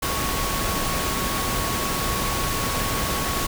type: tone in noise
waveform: sine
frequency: 1108.7 Hz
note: C#6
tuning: in tune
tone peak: -30 dBFS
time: 0.02-3.47 s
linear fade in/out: 10 ms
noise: pink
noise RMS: -25 dBFS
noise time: 0.02-3.47 s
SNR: -8 dB
effects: none